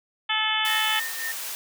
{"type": "harmonic tone", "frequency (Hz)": 434.1, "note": "A4", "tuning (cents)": -23, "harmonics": [2, 3, 4, 5, 6, 7, 8], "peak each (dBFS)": [-30, -31, -29, -31, -32, -27, -29], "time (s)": [0.29, 1], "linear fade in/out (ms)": 10}
{"type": "high-pass noise", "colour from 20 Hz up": "white", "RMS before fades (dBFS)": -33, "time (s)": [0.65, 1.55], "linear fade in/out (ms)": 0, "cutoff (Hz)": 640, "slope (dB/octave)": 12}
{"type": "tone with tremolo", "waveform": "sine", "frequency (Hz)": 1825, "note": "A#6", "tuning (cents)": -37, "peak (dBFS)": -28, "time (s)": [0.67, 1.32], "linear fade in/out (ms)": 5, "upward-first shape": "sine", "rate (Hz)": 3.7, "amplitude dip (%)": 70}
{"effects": []}